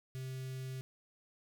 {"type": "tone with notch filter", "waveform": "square", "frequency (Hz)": 130.81, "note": "C3", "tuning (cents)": 0, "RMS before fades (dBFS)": -42, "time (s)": [0.15, 0.81], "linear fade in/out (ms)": 0, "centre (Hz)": 880, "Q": 0.54, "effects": []}